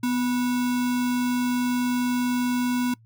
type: tone with sample-and-hold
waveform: sine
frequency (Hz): 247.7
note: B3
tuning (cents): +5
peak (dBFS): -21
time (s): 0.03-2.94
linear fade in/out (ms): 5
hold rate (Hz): 1225
effects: noise-tail reverb RT60 0.1 s tail -23 dB re dry + added 113 Hz sine -51 dBFS peak until 3.05 s